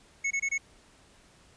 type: tone bursts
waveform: square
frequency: 2200 Hz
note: C#7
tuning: 14 cents flat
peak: -27 dBFS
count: 4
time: 0.24-0.581 s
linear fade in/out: 10 ms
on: 68 ms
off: 23 ms
effects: pink hiss -59 dBFS RMS until 1.56 s + resampled to 22050 Hz